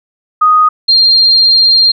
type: tone pair in turn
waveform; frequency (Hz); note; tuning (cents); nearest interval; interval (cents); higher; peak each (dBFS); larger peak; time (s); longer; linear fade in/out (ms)
sine; 1244.5 / 4195; D#6 / C8; 0 / +4; octave + major sixth; 2104; second; -4; neither; 0.41-0.69 / 0.88-1.92; second; 10
effects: none